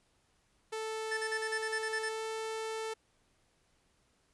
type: tone with pitch glide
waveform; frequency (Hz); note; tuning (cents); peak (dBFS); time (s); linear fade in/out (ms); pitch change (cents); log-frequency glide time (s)
sawtooth; 440 to 442.5; A4 to A4; 0 to +10; -32; 0.72-2.94; 10; +10; 2.06-2.22
type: tone bursts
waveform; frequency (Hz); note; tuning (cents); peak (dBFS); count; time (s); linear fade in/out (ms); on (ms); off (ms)
square; 1760; A6; 0; -34; 10; 1.11-2.093; 10; 65; 37
effects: pink hiss -72 dBFS RMS until 4.33 s + resampled to 24000 Hz